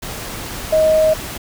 sine tone in noise, 628 Hz, D#5, 16 cents sharp, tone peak -10 dBFS, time 0.72-1.14 s, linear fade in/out 10 ms, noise pink, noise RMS -28 dBFS, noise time 0.02-1.38 s, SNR +15 dB, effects none

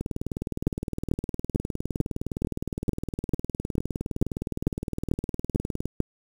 two click trains, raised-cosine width 3 ms, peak -16 / -9 dBFS, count 115 / 13, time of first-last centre 0.01-5.856 / 0.67-6.003 s, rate 19.5 / 2.25 Hz, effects 7-bit

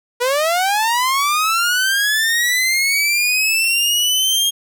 sawtooth linear sweep, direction up, 475.8 to 3251 Hz, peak -11 dBFS, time 0.2-4.51 s, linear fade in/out 20 ms, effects none

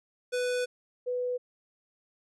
square / sine tone pair in turn, 495.7 / 495.7 Hz, B4 / B4, +6 / +6 cents, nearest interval unison, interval 0 cents, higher neither, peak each -28 dBFS, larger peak neither, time 0.32-0.66 / 1.06-1.38 s, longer first, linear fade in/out 20 ms, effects resampled to 24000 Hz

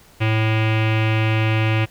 square tone with low-pass filter, 110 Hz, A2, in tune, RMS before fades -18 dBFS, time 0.2-1.86 s, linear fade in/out 20 ms, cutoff 2600 Hz, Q 4.4, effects pink hiss -50 dBFS RMS until 1.9 s

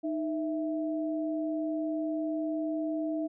sine tone pair together, 310.5 / 658 Hz, D#4 / E5, -3 / -3 cents, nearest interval octave + minor second, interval 1300 cents, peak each -30 / -35 dBFS, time 0.03-3.28 s, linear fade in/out 20 ms, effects none

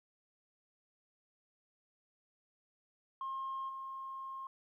sine tone with level steps, 1069 Hz, C6, 37 cents sharp, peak -36 / -41 dBFS, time 3.21-4.47 s, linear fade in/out 2 ms, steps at 3.68 s, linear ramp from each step 20 ms, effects tanh soft clip ceiling -34 dBFS + 13-bit

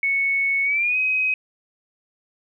sine tone with pitch glide, 2212 to 2526 Hz, C#7 to D#7, -4 to +26 cents, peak -18 dBFS, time 0.03-1.34 s, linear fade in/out 2 ms, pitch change +230 cents, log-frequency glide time 0.64-0.97 s, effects 10-bit

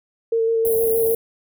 sine tone with vibrato, 453.6 Hz, A#4, 47 cents flat, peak -16 dBFS, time 0.32-1.15 s, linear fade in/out 5 ms, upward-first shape square, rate 6.4 Hz, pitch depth 13 cents each way
white band-stop noise, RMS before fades -26 dBFS, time 0.65-1.15 s, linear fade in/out 2 ms, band 790 to 10000 Hz, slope 96 dB/octave
effects none

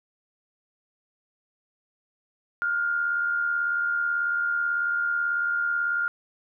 sine tone pair together, 1406.8 / 1485 Hz, F6 / F#6, +12 / +6 cents, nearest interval minor second, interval 94 cents, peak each -23 / -34 dBFS, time 2.62-6.08 s, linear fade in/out 0 ms, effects none

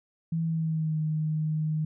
sine tone with pitch glide, 164 to 155.24 Hz, E3 to D#3, -9 to -4 cents, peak -25 dBFS, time 0.32-1.85 s, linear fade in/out 5 ms, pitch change -95 cents, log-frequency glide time 0.43-0.99 s, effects none

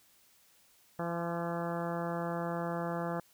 harmonic tone with a mistuned harmonic, 170 Hz, F3, 46 cents flat, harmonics 1 / 2 / 3 / 4 / 5 / 6 / 7 / 8 / 9 / 10, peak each -37 / -41 / -39 / -40 / -43 / -46 / -45 / -47 / -50 / -50 dBFS, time 0.99-3.2 s, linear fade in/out 2 ms, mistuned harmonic 6, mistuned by +31 cents, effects white hiss -65 dBFS RMS until 3.33 s

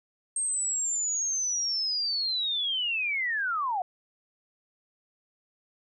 sine linear sweep, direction down, 8510 to 698.5 Hz, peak -26 dBFS, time 0.36-3.82 s, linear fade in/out 2 ms, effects none

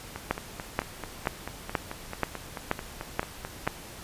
two click trains, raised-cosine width 0.5 ms, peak -9 / -19 dBFS, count 8 / 17, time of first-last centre 0.31-3.675 / 0.16-3.669 s, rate 2.08 / 4.56 Hz, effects pink hiss -44 dBFS RMS until 4.03 s + resampled to 32000 Hz

